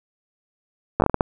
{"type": "slowing click train", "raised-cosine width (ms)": 1, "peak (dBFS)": -3, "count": 8, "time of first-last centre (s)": [1, 1.208], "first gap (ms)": 9, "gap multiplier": 1.39, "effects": []}